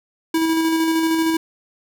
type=tone with tremolo; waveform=square; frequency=324.5 Hz; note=E4; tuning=27 cents flat; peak=-16 dBFS; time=0.34-1.37 s; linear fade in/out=5 ms; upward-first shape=square; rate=13 Hz; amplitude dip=25%; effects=none